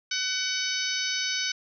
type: harmonic tone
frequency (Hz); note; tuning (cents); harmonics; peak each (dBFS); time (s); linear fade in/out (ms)
752; F#5; +28; 2 / 3 / 4 / 5 / 6 / 7 / 8; -34 / -34 / -34 / -34 / -34 / -34 / -34; 0.11-1.52; 5
effects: none